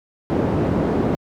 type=low-pass noise; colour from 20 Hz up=white; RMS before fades=-19 dBFS; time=0.3-1.15 s; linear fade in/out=0 ms; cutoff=370 Hz; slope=12 dB/octave; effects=high-pass 80 Hz 12 dB/octave